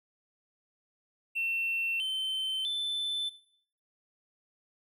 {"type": "tone with pitch steps", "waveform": "triangle", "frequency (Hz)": [2700, 3084, 3522], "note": ["E7", "G7", "A7"], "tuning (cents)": [41, -29, 1], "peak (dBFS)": -27, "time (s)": [1.35, 3.3], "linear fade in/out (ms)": 20, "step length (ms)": 650, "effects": ["noise-tail reverb RT60 0.6 s tail -17 dB re dry", "tanh soft clip ceiling -24 dBFS"]}